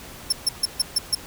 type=tone bursts; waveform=25% pulse; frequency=5380 Hz; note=E8; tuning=34 cents sharp; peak=-12 dBFS; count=6; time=0.3-1.15 s; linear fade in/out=5 ms; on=25 ms; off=140 ms; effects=pink hiss -41 dBFS RMS until 1.26 s

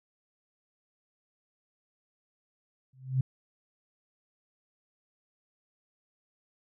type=tone with exponential growth; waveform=sine; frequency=130.81 Hz; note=C3; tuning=in tune; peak=-20 dBFS; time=2.93-3.21 s; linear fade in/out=5 ms; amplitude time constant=59 ms; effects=none

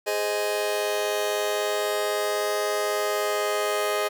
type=chord; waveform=sawtooth; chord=Ab major; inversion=none; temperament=just; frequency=415.3 / 519.1 / 623 Hz; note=Ab4 / C5 / Eb5; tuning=0 / -14 / +2 cents; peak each=-23 / -28 / -23 dBFS; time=0.06-4.09 s; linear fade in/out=20 ms; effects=none

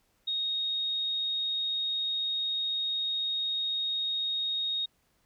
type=tone; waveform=sine; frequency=3734 Hz; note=A#7; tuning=2 cents sharp; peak=-28 dBFS; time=0.27-4.86 s; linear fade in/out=10 ms; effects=pink hiss -71 dBFS RMS until 5.25 s

